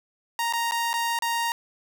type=tone with dropouts; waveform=sawtooth; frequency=932.3 Hz; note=A#5; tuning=in tune; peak=-20 dBFS; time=0.39-1.52 s; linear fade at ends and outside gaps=1 ms; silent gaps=0.526-0.535 / 0.711-0.72 / 0.931-0.939 / 1.189-1.222 s; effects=none